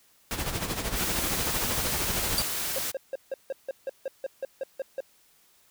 pink noise with tremolo, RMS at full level -29 dBFS, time 0.31-2.42 s, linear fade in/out 0 ms, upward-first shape sine, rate 13 Hz, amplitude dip 60%
white noise, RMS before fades -31 dBFS, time 0.95-2.92 s, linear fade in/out 20 ms
sawtooth tone with exponential decay, 4663 Hz, D8, 13 cents flat, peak -17 dBFS, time 2.38-2.47 s, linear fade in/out 2 ms, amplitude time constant 18 ms
triangle tone bursts, 537 Hz, C5, 45 cents sharp, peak -26 dBFS, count 13, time 2.76-5.005 s, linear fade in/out 2 ms, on 25 ms, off 160 ms
effects white hiss -62 dBFS RMS until 5.7 s

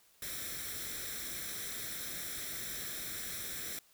white noise with comb filter, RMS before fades -41 dBFS, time 0.22-3.79 s, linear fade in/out 2 ms, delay 0.53 ms, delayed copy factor +0.7, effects white hiss -66 dBFS RMS until 3.93 s

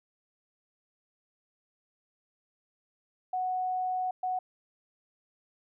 sine tone bursts at uneven times, 739 Hz, F#5, 2 cents flat, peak -28 dBFS, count 2, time 3.33-4.11 / 4.23-4.39 s, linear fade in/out 5 ms, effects none

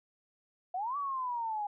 sine exponential two-way sweep, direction up then down, 700 to 1161 to 813 Hz, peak -32 dBFS, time 0.74-1.67 s, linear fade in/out 5 ms, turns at 0.97 s, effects none

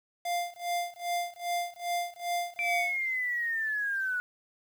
square tone with tremolo, 698.5 Hz, F5, in tune, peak -28 dBFS, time 0.25-2.97 s, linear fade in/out 5 ms, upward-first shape sine, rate 2.5 Hz, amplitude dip 95%
sine linear sweep, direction down, 2349 to 1458 Hz, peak -28 dBFS, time 2.59-4.2 s, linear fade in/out 0 ms
effects 9-bit

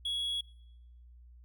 triangle tone, 3344 Hz, G#7, 11 cents sharp, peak -30 dBFS, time 0.05-0.41 s, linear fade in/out 5 ms, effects noise-tail reverb RT60 0.9 s tail -25 dB re dry + added 60 Hz sine -52 dBFS peak until 1.44 s

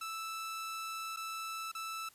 sawtooth tone with dropouts, 1318.5 Hz, E6, in tune, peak -35 dBFS, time 0.01-2.09 s, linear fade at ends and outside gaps 5 ms, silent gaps 1.163-1.17 / 1.717-1.749 s, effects white hiss -63 dBFS RMS until 2.14 s + resampled to 32000 Hz

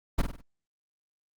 brown noise with echo, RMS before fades -21 dBFS, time 0.18-0.22 s, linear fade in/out 10 ms, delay 49 ms, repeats 4, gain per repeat -7 dB, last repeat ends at 0.416 s, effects Opus 24 kbps

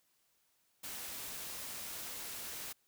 white noise, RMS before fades -44 dBFS, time 0.83-2.73 s, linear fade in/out 10 ms, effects white hiss -75 dBFS RMS until 2.87 s

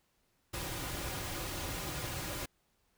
pink noise with comb filter, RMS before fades -39 dBFS, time 0.53-2.46 s, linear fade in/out 10 ms, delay 4.5 ms, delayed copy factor -0.5, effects pink hiss -75 dBFS RMS until 2.97 s

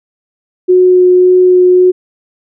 sine tone with vibrato, 364.4 Hz, F#4, 26 cents flat, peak -3 dBFS, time 0.68-1.92 s, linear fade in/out 20 ms, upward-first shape sine, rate 1.8 Hz, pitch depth 8 cents each way, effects none

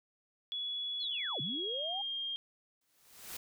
sine tone with pitch glide, 3388 to 3216 Hz, G#7 to G7, +34 to +44 cents, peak -35 dBFS, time 0.52-2.36 s, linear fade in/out 0 ms, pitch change -90 cents, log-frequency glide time 1.41-1.88 s
sine linear two-way sweep, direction down then up, 4400 to 124.5 to 819 Hz, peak -39 dBFS, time 1-2.02 s, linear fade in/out 10 ms, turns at 1.41 s
white noise with exponential growth, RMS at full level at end -41 dBFS, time 2.81-3.37 s, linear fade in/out 5 ms, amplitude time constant 120 ms
effects none

